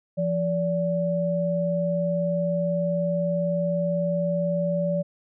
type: tone pair together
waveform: sine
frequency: 171.7 / 578 Hz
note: F3 / D5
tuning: -29 / -28 cents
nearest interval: octave + major sixth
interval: 2101 cents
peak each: -25 / -24 dBFS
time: 0.17-5.03 s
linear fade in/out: 20 ms
effects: none